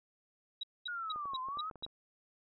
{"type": "tone bursts", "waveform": "sine", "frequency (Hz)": 3849, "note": "B7", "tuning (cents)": -45, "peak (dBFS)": -36, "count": 6, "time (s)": [0.61, 1.854], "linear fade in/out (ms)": 5, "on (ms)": 24, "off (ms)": 220}
{"type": "linear two-way sweep", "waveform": "sine", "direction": "down then up", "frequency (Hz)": [1460, 1014, 1305], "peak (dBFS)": -37, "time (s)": [0.88, 1.7], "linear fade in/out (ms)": 2, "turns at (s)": 1.41}
{"type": "clicks", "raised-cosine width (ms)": 1, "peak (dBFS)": -37, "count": 9, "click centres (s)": [1.16, 1.256, 1.335, 1.486, 1.572, 1.712, 1.757, 1.825, 1.864]}
{"effects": []}